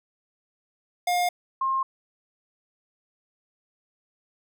square / sine tone pair in turn, 711 / 1065.3 Hz, F5 / C6, +31 / +31 cents, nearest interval perfect fifth, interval 700 cents, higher second, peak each -22 dBFS, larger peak neither, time 1.07-1.29 / 1.61-1.83 s, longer neither, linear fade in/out 5 ms, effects none

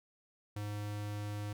square tone, 103.83 Hz, G#2, in tune, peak -38 dBFS, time 0.56-1.53 s, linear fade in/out 5 ms, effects none

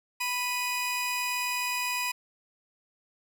sawtooth tone pair together, 987 / 2487 Hz, B5 / D#7, -1 / -1 cents, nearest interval octave + major third, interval 1600 cents, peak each -28 / -27 dBFS, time 0.2-2.12 s, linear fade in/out 10 ms, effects none

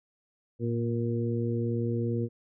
harmonic tone with a mistuned harmonic, 117.6 Hz, A#2, 16 cents sharp, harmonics 1 / 2 / 3 / 4, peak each -29 / -32 / -34 / -35 dBFS, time 0.59-2.29 s, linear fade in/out 50 ms, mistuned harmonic 1, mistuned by -36 cents, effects none

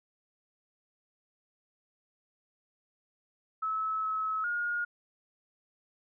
sine tone with pitch steps, 1298 / 1291 / 1429 Hz, E6 / E6 / F6, -27 / -37 / +39 cents, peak -29 dBFS, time 3.62-4.85 s, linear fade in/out 10 ms, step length 410 ms, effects none

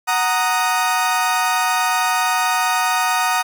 30% pulse chord, D# minor, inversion first, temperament equal, 740 / 932.3 / 1244.5 Hz, F#5 / A#5 / D#6, 0 / 0 / 0 cents, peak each -18 dBFS, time 0.07-3.43 s, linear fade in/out 20 ms, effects none

